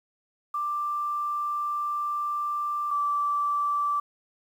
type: tone pair in turn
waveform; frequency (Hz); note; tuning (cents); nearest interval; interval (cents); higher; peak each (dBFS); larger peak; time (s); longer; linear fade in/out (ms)
sine; 1180 / 1164.4; D6 / D6; +8 / -15; unison; 23; first; -26 / -23; second; 0.54-2.91 / 2.91-4; first; 5
effects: 9-bit